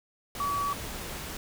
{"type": "tone in noise", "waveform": "sine", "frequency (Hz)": 1139, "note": "C#6", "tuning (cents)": 47, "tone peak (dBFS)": -27, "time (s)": [0.4, 0.73], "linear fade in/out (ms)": 2, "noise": "pink", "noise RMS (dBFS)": -38, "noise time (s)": [0.35, 1.37], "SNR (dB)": 8, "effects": []}